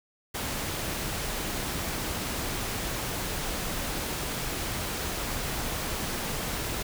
pink noise, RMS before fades -32 dBFS, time 0.34-6.83 s, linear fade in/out 10 ms, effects none

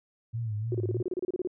sine tone with vibrato, 110.6 Hz, A2, 9 cents sharp, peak -29 dBFS, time 0.33-1.03 s, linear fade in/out 20 ms, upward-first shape sine, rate 3.3 Hz, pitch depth 97 cents each way
sine tone bursts, 363.7 Hz, F#4, 30 cents flat, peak -27 dBFS, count 14, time 0.72-1.474 s, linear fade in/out 2 ms, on 26 ms, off 30 ms
effects none

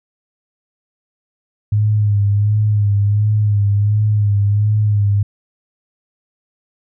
sine tone with vibrato, 103.83 Hz, G#2, in tune, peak -11 dBFS, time 1.72-5.23 s, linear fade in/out 5 ms, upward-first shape sine, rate 1.4 Hz, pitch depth 45 cents each way, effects none

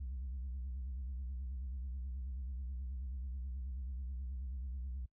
sine tone with vibrato, 64.3 Hz, C2, 30 cents flat, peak -37 dBFS, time 0-5.06 s, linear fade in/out 10 ms, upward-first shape sine, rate 9.3 Hz, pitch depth 130 cents each way, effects noise-tail reverb RT60 0.1 s tail -24 dB re dry + tanh soft clip ceiling -37 dBFS

